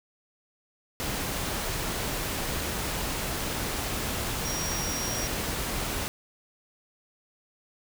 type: tone in noise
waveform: sine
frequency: 5650 Hz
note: F8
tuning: 19 cents sharp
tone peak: -33 dBFS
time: 4.45-5.27 s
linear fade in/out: 0 ms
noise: pink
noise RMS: -31 dBFS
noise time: 1-6.08 s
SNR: -5 dB
effects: none